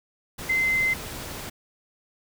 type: tone in noise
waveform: sine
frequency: 2068 Hz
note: C7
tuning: 21 cents flat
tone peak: -20 dBFS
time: 0.49-0.94 s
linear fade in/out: 10 ms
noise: pink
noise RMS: -36 dBFS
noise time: 0.38-1.5 s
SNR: +13 dB
effects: none